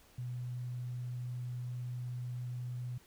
sine tone, 123.47 Hz, B2, in tune, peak -37 dBFS, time 0.18-2.98 s, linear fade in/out 5 ms, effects pink hiss -63 dBFS RMS until 3.06 s

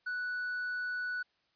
sine tone with tanh clipping, 1480 Hz, F#6, in tune, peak -34 dBFS, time 0.06-1.23 s, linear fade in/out 10 ms, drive 2 dB, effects white hiss -74 dBFS RMS until 1.55 s + resampled to 11025 Hz

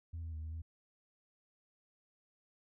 sine tone with pitch steps, 83.1 / 81.8 / 78.3 / 79.4 / 81.3 Hz, E2 / E2 / D#2 / D#2 / E2, +15 / -13 / +11 / +36 / -23 cents, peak -38 dBFS, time 0.13-0.62 s, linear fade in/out 10 ms, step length 98 ms, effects tanh soft clip ceiling -38 dBFS

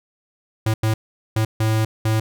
square tone bursts at uneven times, 110 Hz, A2, in tune, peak -17 dBFS, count 5, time 0.66-0.74 / 0.83-0.94 / 1.36-1.45 / 1.6-1.85 / 2.05-2.2 s, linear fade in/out 5 ms, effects none

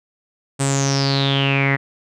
sawtooth tone with low-pass filter sweep, 137.7 Hz, C#3, 11 cents flat, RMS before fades -18 dBFS, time 0.59-1.77 s, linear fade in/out 20 ms, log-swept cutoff 8600 to 1900 Hz, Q 9.7, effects none

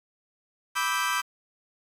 30% pulse chord, E minor seventh, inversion second, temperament equal with one note detuned, 987.8 / 1174.7 / 1298.1 / 1568 Hz, B5 / D6 / E6 / G6, 0 / 0 / -27 / 0 cents, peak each -28 / -28 / -29 / -27 dBFS, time 0.75-1.22 s, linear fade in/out 20 ms, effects resampled to 32000 Hz + 8-bit

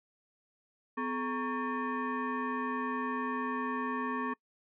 sine tone with frequency modulation, 429.3 Hz, A4, 43 cents flat, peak -31 dBFS, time 0.97-4.34 s, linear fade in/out 10 ms, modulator 683 Hz, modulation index 1.8, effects noise-tail reverb RT60 0.1 s tail -25 dB re dry

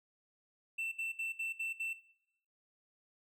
triangle tone bursts, 2679 Hz, E7, 27 cents sharp, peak -33 dBFS, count 6, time 0.78-1.935 s, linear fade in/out 10 ms, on 140 ms, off 63 ms, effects noise-tail reverb RT60 0.8 s tail -19 dB re dry

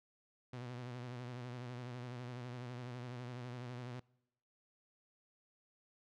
sawtooth tone with vibrato, 123.4 Hz, B2, 1 cent flat, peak -40 dBFS, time 0.53-4 s, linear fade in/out 5 ms, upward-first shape sine, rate 12 Hz, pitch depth 56 cents each way, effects noise-tail reverb RT60 0.9 s tail -25 dB re dry + low-pass 5000 Hz 12 dB/octave

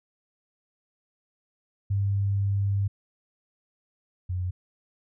sine tone pair in turn, 99.5 / 90.78 Hz, G2 / F#2, +26 / -32 cents, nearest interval major second, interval 158 cents, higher first, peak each -22 / -26 dBFS, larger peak first, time 1.9-2.88 / 4.29-4.51 s, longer first, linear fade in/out 10 ms, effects none

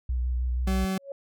sine tone with vibrato, 61.74 Hz, B1, in tune, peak -24 dBFS, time 0.09-0.85 s, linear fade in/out 5 ms, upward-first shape square, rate 6.3 Hz, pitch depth 21 cents each way
40% pulse tone, 190 Hz, F#3, 46 cents sharp, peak -25 dBFS, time 0.67-0.98 s, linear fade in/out 5 ms
sine tone with exponential growth, 554 Hz, C#5, 1 cent flat, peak -30 dBFS, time 0.94-1.12 s, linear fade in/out 2 ms, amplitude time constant 37 ms
effects none

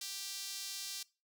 sawtooth tone with high-pass filter, 392.4 Hz, G4, 2 cents sharp, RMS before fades -43 dBFS, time 0.01-1.03 s, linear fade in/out 5 ms, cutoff 4500 Hz, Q 1.5, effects noise-tail reverb RT60 0.3 s tail -22 dB re dry

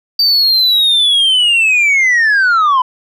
sine linear sweep, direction down, 4652 to 989 Hz, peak -5 dBFS, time 0.19-2.82 s, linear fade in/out 5 ms, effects tanh soft clip ceiling -7 dBFS

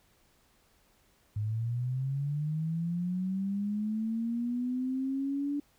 sine linear sweep, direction up, 103.2 to 289.9 Hz, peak -29 dBFS, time 1.36-5.6 s, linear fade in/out 5 ms, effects pink hiss -67 dBFS RMS until 5.78 s

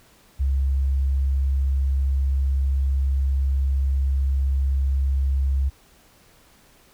sine tone, 67.7 Hz, C#2, 40 cents flat, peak -18 dBFS, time 0.39-5.7 s, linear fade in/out 20 ms, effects pink hiss -55 dBFS RMS until 6.93 s

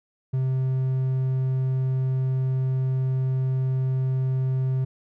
triangle tone, 130.81 Hz, C3, in tune, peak -19 dBFS, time 0.33-4.85 s, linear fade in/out 10 ms, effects none

